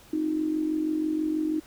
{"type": "tone with amplitude modulation", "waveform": "sine", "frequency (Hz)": 311.1, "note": "D#4", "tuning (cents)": 0, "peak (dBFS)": -21, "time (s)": [0.13, 1.6], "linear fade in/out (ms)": 5, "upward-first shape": "sine", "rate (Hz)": 46.2, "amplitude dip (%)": 65, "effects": ["pink hiss -53 dBFS RMS until 1.66 s"]}